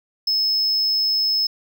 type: tone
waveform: triangle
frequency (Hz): 5200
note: E8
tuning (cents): -24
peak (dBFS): -16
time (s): 0.27-1.47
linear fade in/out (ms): 5
effects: none